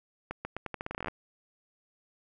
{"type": "accelerating click train", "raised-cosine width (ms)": 0.5, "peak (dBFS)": -20, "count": 16, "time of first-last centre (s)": [0.31, 1.083], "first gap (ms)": 140, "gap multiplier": 0.83, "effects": []}